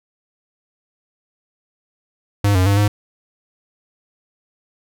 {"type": "tone with pitch steps", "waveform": "square", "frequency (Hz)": [101.5, 92.3, 100.2, 103.4], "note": ["G#2", "F#2", "G2", "G#2"], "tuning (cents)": [-39, -4, 38, -7], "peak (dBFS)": -13, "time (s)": [2.44, 2.88], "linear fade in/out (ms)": 5, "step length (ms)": 110, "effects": []}